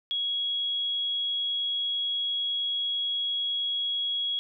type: tone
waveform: sine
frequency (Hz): 3323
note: G#7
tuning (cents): 0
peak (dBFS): -26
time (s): 0.11-4.39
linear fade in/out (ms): 0
effects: none

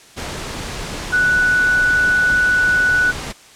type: tone in noise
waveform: sine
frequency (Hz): 1480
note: F#6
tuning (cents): 0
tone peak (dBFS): -12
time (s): 1.12-3.12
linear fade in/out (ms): 20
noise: pink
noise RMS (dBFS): -27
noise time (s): 0.16-3.33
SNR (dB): +12
effects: white hiss -44 dBFS RMS until 3.55 s + low-pass 8000 Hz 12 dB/octave

